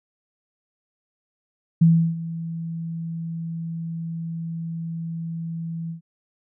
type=tone with ADSR envelope; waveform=sine; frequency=165.3 Hz; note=E3; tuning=5 cents sharp; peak=-10 dBFS; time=1.81-6.01 s; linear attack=10 ms; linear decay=330 ms; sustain=-17 dB; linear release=110 ms; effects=none